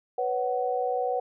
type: chord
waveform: sine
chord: B suspended second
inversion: none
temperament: equal with one note detuned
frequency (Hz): 493.9 / 554.4 / 747.7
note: B4 / C#5 / F#5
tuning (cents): 0 / 0 / +18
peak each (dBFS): -28 / -33 / -28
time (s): 0.18-1.2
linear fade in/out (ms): 5
effects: none